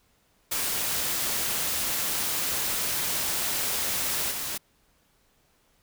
white noise with level steps, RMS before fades -28 / -32 dBFS, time 0.51-4.58 s, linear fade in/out 10 ms, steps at 4.3 s, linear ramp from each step 20 ms, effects pink hiss -66 dBFS RMS until 5.82 s

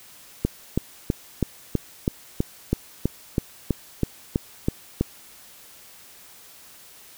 click train, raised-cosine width 3 ms, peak -7 dBFS, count 15, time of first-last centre 0.45-5.01 s, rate 3.07 Hz, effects white hiss -48 dBFS RMS until 7.17 s

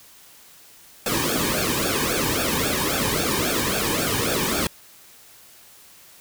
pink noise with flanger, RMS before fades -23 dBFS, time 1.06-4.67 s, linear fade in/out 2 ms, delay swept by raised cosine 0.99 to 1.51 ms, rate 3.7 Hz, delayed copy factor -0.85, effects white hiss -49 dBFS RMS until 6.2 s

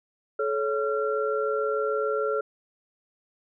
sine tone cluster, 431.2 / 558 / 1370 Hz, A4 / C#5 / F6, -35 / +11 / -34 cents, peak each -26 / -29 / -30 dBFS, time 0.39-2.41 s, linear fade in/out 5 ms, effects none

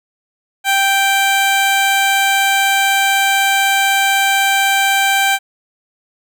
15% pulse tone, 784 Hz, G5, in tune, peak -5 dBFS, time 0.64-5.39 s, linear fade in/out 50 ms, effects none

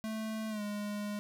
square tone with pitch glide, 219.2 to 206.9 Hz, A3 to G#3, -6 to -6 cents, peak -36 dBFS, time 0.04-1.19 s, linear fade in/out 0 ms, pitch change -100 cents, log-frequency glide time 0.49-0.62 s, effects none

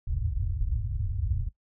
white low-pass noise, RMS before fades -29 dBFS, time 0.07-1.49 s, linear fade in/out 5 ms, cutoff 110 Hz, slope 48 dB/octave, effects noise-tail reverb RT60 0.1 s tail -17 dB re dry

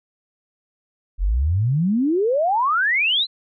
sine exponential sweep, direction up, 40.93 to 4186 Hz, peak -16 dBFS, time 1.18-3.27 s, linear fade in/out 50 ms, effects none

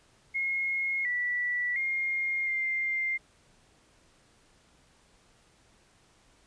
sine tone with pitch steps, 2157 / 1958 / 2130 / 2101 Hz, C#7 / B6 / C7 / C7, -48 / -15 / +30 / +7 cents, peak -27 dBFS, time 0.34-3.18 s, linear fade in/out 20 ms, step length 710 ms, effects pink hiss -63 dBFS RMS until 6.46 s + resampled to 22050 Hz

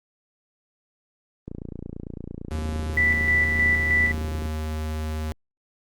click train, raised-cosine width 3 ms, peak -21 dBFS, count 87, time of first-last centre 1.48-4.456 s, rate 28.9 Hz
square tone, 77.78 Hz, D#2, in tune, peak -27 dBFS, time 2.51-5.32 s, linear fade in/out 0 ms
sine tone with tremolo, 1975.5 Hz, B6, in tune, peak -17 dBFS, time 2.97-4.12 s, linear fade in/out 5 ms, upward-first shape square, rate 3.2 Hz, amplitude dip 40%
effects Opus 32 kbps

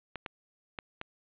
clicks, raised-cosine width 0.3 ms, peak -20 dBFS, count 4, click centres 0.157 / 0.262 / 0.788 / 1.014 s, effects resampled to 8000 Hz + 8-bit

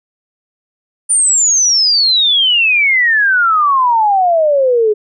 sine exponential sweep, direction down, 9320 to 413.7 Hz, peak -8 dBFS, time 1.09-4.94 s, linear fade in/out 20 ms, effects none

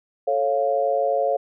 sine chord, A augmented, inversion none, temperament equal with one note detuned, 440 / 551.8 / 698.5 Hz, A4 / C#5 / E#5, 0 / -8 / 0 cents, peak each -26 / -21 / -23 dBFS, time 0.27-1.37 s, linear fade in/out 10 ms, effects none

